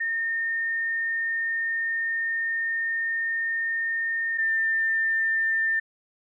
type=tone pair in turn; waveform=sine; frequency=1825 / 1796.8 Hz; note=A#6 / A6; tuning=-37 / +36 cents; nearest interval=unison; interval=27 cents; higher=first; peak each=-24 / -21 dBFS; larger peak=second; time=0-4.38 / 4.38-5.8 s; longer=first; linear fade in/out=10 ms; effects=none